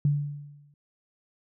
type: tone with exponential decay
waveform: sine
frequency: 145 Hz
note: D3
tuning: 22 cents flat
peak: -18 dBFS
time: 0.05-0.74 s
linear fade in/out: 2 ms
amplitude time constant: 150 ms
effects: none